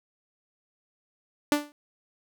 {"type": "tone with exponential decay", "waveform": "sawtooth", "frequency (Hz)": 293.7, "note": "D4", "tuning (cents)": 0, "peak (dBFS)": -13, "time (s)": [1.52, 1.72], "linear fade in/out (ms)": 1, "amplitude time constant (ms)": 43, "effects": []}